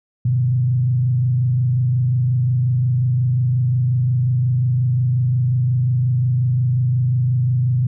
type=tone with frequency modulation; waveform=sine; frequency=124.8 Hz; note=B2; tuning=19 cents sharp; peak=-14 dBFS; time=0.25-7.87 s; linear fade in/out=5 ms; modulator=25.6 Hz; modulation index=0.54; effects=none